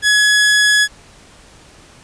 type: tone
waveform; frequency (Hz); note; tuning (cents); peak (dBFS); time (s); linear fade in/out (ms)
sawtooth; 1687; G#6; +27; -6; 0.02-0.88; 50
effects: pink hiss -44 dBFS RMS until 2.03 s + resampled to 22050 Hz